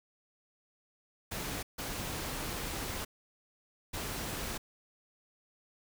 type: noise bursts at uneven times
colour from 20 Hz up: pink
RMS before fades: -38 dBFS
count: 3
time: 1.31-1.63 / 1.78-3.05 / 3.93-4.58 s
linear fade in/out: 10 ms
effects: none